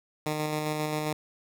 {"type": "tone with tremolo", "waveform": "10% pulse", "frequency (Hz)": 152.7, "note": "D#3", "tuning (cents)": -32, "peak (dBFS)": -19, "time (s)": [0.26, 1.13], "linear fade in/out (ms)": 2, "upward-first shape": "square", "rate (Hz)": 7.5, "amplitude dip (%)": 25, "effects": []}